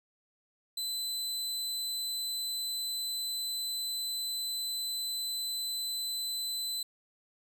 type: tone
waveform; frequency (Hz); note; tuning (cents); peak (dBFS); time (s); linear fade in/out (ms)
sawtooth; 4025; B7; +32; -30; 0.77-6.83; 5
effects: none